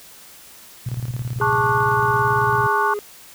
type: tone with tremolo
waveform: sine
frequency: 122 Hz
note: B2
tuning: 21 cents flat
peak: -21 dBFS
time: 0.86-2.67 s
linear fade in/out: 5 ms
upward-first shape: square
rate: 18 Hz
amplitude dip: 70%
type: tone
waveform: triangle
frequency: 413.4 Hz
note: G#4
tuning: 8 cents flat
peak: -22 dBFS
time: 1.4-2.99 s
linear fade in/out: 0 ms
type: chord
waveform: sine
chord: D major seventh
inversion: second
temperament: just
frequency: 881 / 1101.2 / 1174.7 / 1468.3 Hz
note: A5 / C#6 / D6 / F#6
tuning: +2 / -12 / 0 / -14 cents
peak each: -21 / -21 / -25 / -22 dBFS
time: 1.41-2.94 s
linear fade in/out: 5 ms
effects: white hiss -44 dBFS RMS until 3.34 s